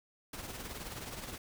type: noise with tremolo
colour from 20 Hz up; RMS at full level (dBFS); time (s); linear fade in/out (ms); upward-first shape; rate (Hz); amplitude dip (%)
pink; -41; 0.33-1.38; 5; triangle; 19; 60
effects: none